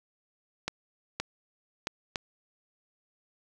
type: clicks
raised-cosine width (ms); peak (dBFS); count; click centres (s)
0.2; -13; 4; 0.68 / 1.2 / 1.871 / 2.158
effects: none